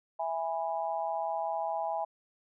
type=chord; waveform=sine; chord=E major; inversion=none; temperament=just; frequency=659.3 / 824.1 / 988.9 Hz; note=E5 / G#5 / B5; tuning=0 / -14 / +2 cents; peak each=-34 / -33 / -39 dBFS; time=0.19-2.05 s; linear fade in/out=10 ms; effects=none